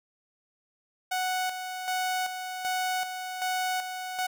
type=tone with tremolo; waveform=sawtooth; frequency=740 Hz; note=F#5; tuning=in tune; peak=-23 dBFS; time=1.11-4.27 s; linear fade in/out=10 ms; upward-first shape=square; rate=1.3 Hz; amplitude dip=55%; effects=none